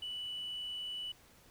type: tone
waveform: sine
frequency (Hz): 2965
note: F#7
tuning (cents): +3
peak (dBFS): -37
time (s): 0.02-1.12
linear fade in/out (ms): 5
effects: tanh soft clip ceiling -35 dBFS + pink hiss -62 dBFS RMS until 1.5 s